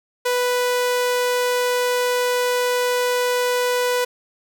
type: tone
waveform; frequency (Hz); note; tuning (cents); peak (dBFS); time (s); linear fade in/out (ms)
sawtooth; 493.9; B4; 0; -14; 0.25-4.05; 10
effects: none